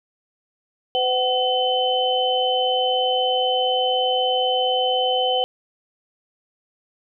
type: tone cluster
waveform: sine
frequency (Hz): 507 / 752 / 3048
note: B4 / F#5 / G7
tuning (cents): +45 / +28 / -49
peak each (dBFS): -22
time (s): 0.95-5.44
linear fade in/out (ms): 0
effects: none